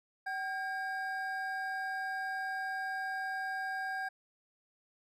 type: tone pair together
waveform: triangle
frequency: 763.7 / 1613 Hz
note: G5 / G6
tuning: -45 / +49 cents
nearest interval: octave + minor second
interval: 1294 cents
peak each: -36 / -35 dBFS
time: 0.26-4.09 s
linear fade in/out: 10 ms
effects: none